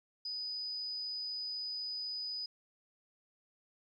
sine tone, 4978 Hz, D#8, in tune, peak -37 dBFS, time 0.25-2.46 s, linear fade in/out 5 ms, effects 12-bit

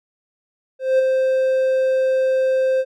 triangle tone with ADSR envelope, 523.3 Hz, C5, in tune, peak -9 dBFS, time 0.79-2.85 s, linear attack 200 ms, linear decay 12 ms, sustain -4 dB, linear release 50 ms, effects none

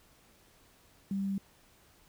sine tone with quantisation, 196 Hz, G3, in tune, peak -30 dBFS, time 1.11-1.38 s, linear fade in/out 2 ms, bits 10, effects pink hiss -63 dBFS RMS until 2.08 s

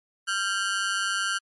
sawtooth ring-modulated tone, 1480 Hz, F#6, in tune, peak -18 dBFS, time 0.27-1.39 s, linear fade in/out 20 ms, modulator 97.8 Hz, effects MP3 48 kbps

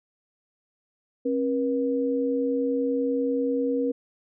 sine tone pair together, 270 / 480.2 Hz, C#4 / B4, -45 / -49 cents, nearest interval minor seventh, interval 996 cents, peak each -25 dBFS, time 1.25-3.92 s, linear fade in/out 10 ms, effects none

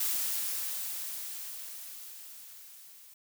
blue noise with level ramp, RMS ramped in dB -30 to -54 dBFS, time 0-3.14 s, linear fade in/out 5 ms, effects none

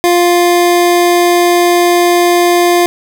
25% pulse tone, 350 Hz, F4, 4 cents sharp, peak -3 dBFS, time 0.04-2.86 s, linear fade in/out 0 ms, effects none

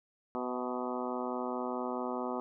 harmonic tone with a mistuned harmonic, 124.6 Hz, B2, 16 cents sharp, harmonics 2 / 3 / 4 / 5 / 6 / 7 / 8 / 9 / 10, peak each -38 / -40 / -41 / -42 / -43 / -43 / -44 / -45 / -45 dBFS, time 0.35-2.4 s, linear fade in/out 0 ms, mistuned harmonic 5, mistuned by +42 cents, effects none

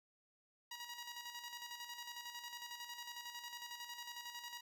10% pulse tone with tremolo, 957 Hz, A#5, 45 cents sharp, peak -37 dBFS, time 0.71-4.61 s, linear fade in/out 5 ms, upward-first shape square, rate 11 Hz, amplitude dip 50%, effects none

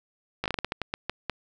slowing click train, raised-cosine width 0.3 ms, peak -12 dBFS, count 12, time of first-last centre 0.44-1.297 s, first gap 17 ms, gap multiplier 1.28, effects none

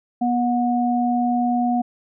sine tone pair together, 242.8 / 727.6 Hz, B3 / F#5, -29 / -29 cents, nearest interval octave + perfect fifth, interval 1900 cents, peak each -19 / -21 dBFS, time 0.21-1.82 s, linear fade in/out 10 ms, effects none

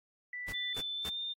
sine tone, 1975.5 Hz, B6, in tune, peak -38 dBFS, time 0.33-0.73 s, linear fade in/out 2 ms
pink noise bursts, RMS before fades -43 dBFS, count 3, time 0.48-1.092 s, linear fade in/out 2 ms, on 44 ms, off 240 ms
sine tone with pitch glide, 3520 to 3613 Hz, A7 to A7, 0 to +45 cents, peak -35 dBFS, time 0.53-1.34 s, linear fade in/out 20 ms, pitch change +45 cents, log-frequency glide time 0.95-1.17 s
effects AAC 48 kbps

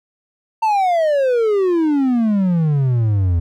triangle exponential sweep, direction down, 908 to 82.2 Hz, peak -11 dBFS, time 0.62-3.4 s, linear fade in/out 10 ms, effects none

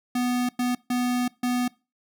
square tone bursts at uneven times, 246.9 Hz, B3, in tune, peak -23 dBFS, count 4, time 0.15-0.49 / 0.59-0.75 / 0.9-1.28 / 1.43-1.68 s, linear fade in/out 5 ms, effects noise-tail reverb RT60 0.3 s tail -23 dB re dry

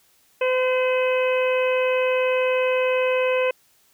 harmonic tone with a mistuned harmonic, 511 Hz, C5, 41 cents flat, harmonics 1 / 2 / 3 / 4 / 5 / 6, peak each -19 / -29 / -33 / -34 / -27 / -38 dBFS, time 0.41-3.51 s, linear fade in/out 5 ms, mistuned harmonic 6, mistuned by -25 cents, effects white hiss -60 dBFS RMS until 3.93 s

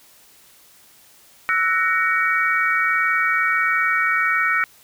sine chord, F# dominant seventh, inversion third, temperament equal with one note detuned, 1318.5 / 1480 / 1864.7 / 2261 Hz, E6 / F#6 / A#6 / C#7, 0 / 0 / 0 / +34 cents, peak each -22 dBFS, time 1.49-4.64 s, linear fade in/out 0 ms, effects white hiss -51 dBFS RMS until 4.83 s

